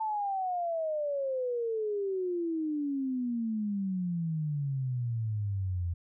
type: exponential sweep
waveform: sine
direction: down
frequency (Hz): 889 to 84.4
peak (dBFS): -29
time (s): 0-5.94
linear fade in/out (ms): 10
effects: none